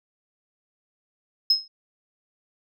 sine tone with exponential decay, 5150 Hz, E8, 41 cents flat, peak -11 dBFS, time 1.5-1.68 s, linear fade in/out 5 ms, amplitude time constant 37 ms, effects tanh soft clip ceiling -11 dBFS

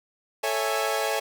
sawtooth chord, A major seventh, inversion none, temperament equal with one note detuned, 440 / 554.4 / 659.3 / 826.3 Hz, A4 / C#5 / E5 / G#5, 0 / 0 / 0 / -9 cents, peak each -26 dBFS, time 0.43-1.2 s, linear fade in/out 10 ms, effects none

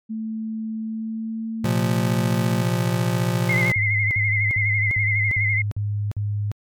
sine tone with pitch glide, 220.5 to 224 Hz, A3 to A3, +4 to +31 cents, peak -25 dBFS, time 0.09-2.63 s, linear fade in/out 20 ms, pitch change +27 cents, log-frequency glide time 0.8-1.49 s
square chord, Bb suspended second, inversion none, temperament just, 116.54 / 131.11 / 174.81 Hz, Bb2 / C3 / F3, 0 / +4 / +2 cents, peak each -23 / -27 / -24 dBFS, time 1.64-3.72 s, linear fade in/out 5 ms
sine tone with vibrato, 2093 Hz, C7, in tune, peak -19 dBFS, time 3.49-5.62 s, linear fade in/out 5 ms, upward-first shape sine, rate 12 Hz, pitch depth 59 cents each way
sine tone bursts, 103.3 Hz, G#2, 9 cents flat, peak -21 dBFS, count 7, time 3.76-6.516 s, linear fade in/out 0 ms, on 350 ms, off 51 ms
effects MP3 96 kbps

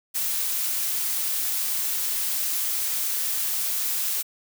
blue noise, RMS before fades -26 dBFS, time 0.14-4.23 s, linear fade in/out 20 ms, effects none

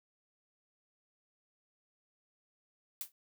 blue noise with exponential decay, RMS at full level -35 dBFS, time 3.01-3.12 s, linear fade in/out 1 ms, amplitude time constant 22 ms, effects none

